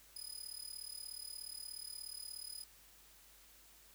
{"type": "tone with amplitude modulation", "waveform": "20% pulse", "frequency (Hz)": 5000, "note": "D#8", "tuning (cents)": 8, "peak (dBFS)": -36, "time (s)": [0.16, 2.64], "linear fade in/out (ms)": 5, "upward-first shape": "sine", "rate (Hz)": 36.8, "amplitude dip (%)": 90, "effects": ["added 50 Hz sine -70 dBFS peak until 3.94 s", "white hiss -63 dBFS RMS until 3.94 s"]}